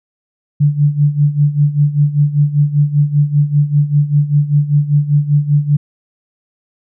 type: tone with tremolo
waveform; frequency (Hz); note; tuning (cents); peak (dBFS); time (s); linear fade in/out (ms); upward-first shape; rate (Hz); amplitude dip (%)
sine; 146.2; D3; -7; -6; 0.6-5.77; 10; sine; 5.1; 80
effects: none